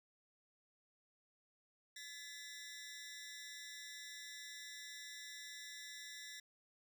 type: ring-modulated tone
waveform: 15% pulse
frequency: 1864.7 Hz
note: A#6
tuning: in tune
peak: -40 dBFS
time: 1.96-6.4 s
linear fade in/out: 5 ms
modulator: 141 Hz
effects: none